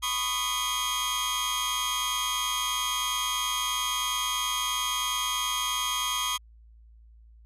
sawtooth tone cluster, 1002 / 1111 / 1232 / 3250 Hz, B5 / C#6 / D#6 / G#7, +25 / +4 / -17 / -38 cents, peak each -30 / -32 / -30 / -26 dBFS, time 0.02-6.38 s, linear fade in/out 20 ms, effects added 56 Hz sine -50 dBFS peak until 7.45 s + resampled to 32000 Hz

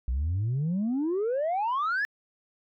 sine exponential sweep, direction up, 58.27 to 1770 Hz, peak -23 dBFS, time 0.08-2.05 s, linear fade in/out 0 ms, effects tanh soft clip ceiling -23 dBFS

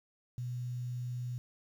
sine tone with quantisation, 123.47 Hz, B2, in tune, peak -35 dBFS, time 0.38-1.38 s, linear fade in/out 0 ms, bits 10, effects none

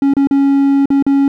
triangle tone with dropouts, 277.2 Hz, C#4, in tune, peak -6 dBFS, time 0.02-1.28 s, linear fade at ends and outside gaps 2 ms, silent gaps 0.137-0.167 / 0.272-0.31 / 0.857-0.903 / 1.025-1.065 s, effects none

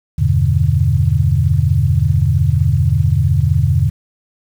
sine chord, E minor seventh, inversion none, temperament equal, 82.41 / 98 / 123.47 / 146.83 Hz, E2 / G2 / B2 / D3, 0 / 0 / 0 / 0 cents, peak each -16 dBFS, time 0.18-3.9 s, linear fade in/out 10 ms, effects 7-bit

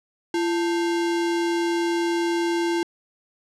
sine tone with sample-and-hold, 340 Hz, F4, 46 cents flat, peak -20 dBFS, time 0.34-2.83 s, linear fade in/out 2 ms, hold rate 1225 Hz, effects low-pass 7000 Hz 12 dB/octave

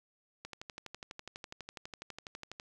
click train, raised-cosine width 0.2 ms, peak -26 dBFS, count 27, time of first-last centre 0.45-2.599 s, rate 12.1 Hz, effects none

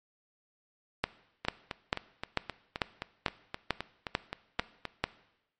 two click trains, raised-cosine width 0.3 ms, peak -18 / -10 dBFS, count 14 / 10, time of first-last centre 1.45-4.853 / 1.04-5.04 s, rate 3.82 / 2.25 Hz, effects noise-tail reverb RT60 0.9 s tail -18 dB re dry + MP3 48 kbps

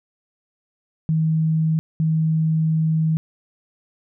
sine tone bursts at uneven times, 159.1 Hz, D#3, 39 cents sharp, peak -16 dBFS, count 2, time 1.09-1.79 / 2-3.17 s, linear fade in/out 0 ms, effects none

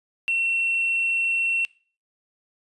triangle tone with hard clipping, 2714 Hz, E7, 50 cents sharp, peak -21 dBFS, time 0.28-1.65 s, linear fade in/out 0 ms, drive 4 dB, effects noise-tail reverb RT60 0.4 s tail -21 dB re dry + resampled to 24000 Hz

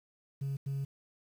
sine tone bursts at uneven times, 137.9 Hz, C#3, 9 cents flat, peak -30 dBFS, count 2, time 0.41-0.57 / 0.66-0.85 s, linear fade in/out 10 ms, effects tanh soft clip ceiling -31 dBFS + 10-bit

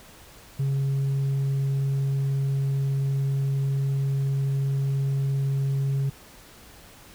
sine tone, 137.1 Hz, C#3, 19 cents flat, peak -19 dBFS, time 0.59-6.1 s, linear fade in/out 10 ms, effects tanh soft clip ceiling -21 dBFS + pink hiss -49 dBFS RMS until 7.14 s

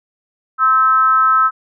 sine tone with frequency modulation, 1300 Hz, E6, 24 cents flat, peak -9 dBFS, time 0.58-1.51 s, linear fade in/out 50 ms, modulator 258 Hz, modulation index 0.46, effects none

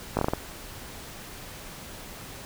slowing click train, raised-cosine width 1 ms, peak -10 dBFS, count 6, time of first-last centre 0.17-0.335 s, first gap 19 ms, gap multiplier 1.28, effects pink hiss -42 dBFS RMS until 2.45 s

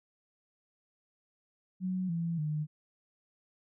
sine tone with pitch steps, 185 / 167.7 / 152.01 Hz, F#3 / E3 / D#3, 0 / +30 / -40 cents, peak -30 dBFS, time 1.8-2.67 s, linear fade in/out 50 ms, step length 290 ms, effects none

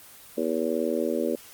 harmonic tone, 80.7 Hz, E2, 36 cents flat, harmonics 3 / 4 / 5 / 6 / 7, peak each -30 / -30 / -30 / -30 / -30 dBFS, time 0.37-1.36 s, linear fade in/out 10 ms, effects white hiss -48 dBFS RMS until 1.53 s + Opus 24 kbps

